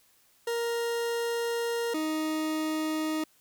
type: tone pair in turn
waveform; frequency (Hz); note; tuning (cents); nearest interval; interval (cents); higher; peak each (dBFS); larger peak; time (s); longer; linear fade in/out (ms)
40% pulse; 467.9 / 312.3; A#4 / D#4; +6 / +7; perfect fifth; 699; first; -27; neither; 0.47-1.94 / 1.94-3.24; first; 5
effects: white hiss -64 dBFS RMS until 3.4 s